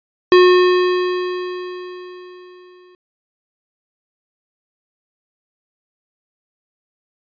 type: tone with exponential decay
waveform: square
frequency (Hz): 362.4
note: F#4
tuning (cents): -36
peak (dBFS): -6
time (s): 0.32-2.95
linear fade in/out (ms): 1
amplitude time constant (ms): 570
effects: resampled to 11025 Hz